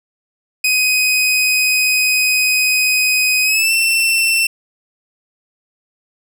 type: tone with pitch glide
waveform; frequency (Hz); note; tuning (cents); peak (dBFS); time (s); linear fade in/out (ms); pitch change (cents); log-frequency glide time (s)
sawtooth; 2509 to 2689; D#7 to E7; +14 to +34; -9; 0.64-4.47; 5; +120; 3.43-3.73
effects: none